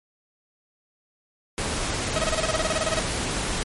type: noise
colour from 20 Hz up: pink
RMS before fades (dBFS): -27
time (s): 1.58-3.63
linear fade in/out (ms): 0
type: tone bursts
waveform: sawtooth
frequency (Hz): 636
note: D#5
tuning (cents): +38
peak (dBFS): -18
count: 16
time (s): 2.16-2.996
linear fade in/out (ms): 2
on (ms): 26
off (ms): 28
effects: MP3 48 kbps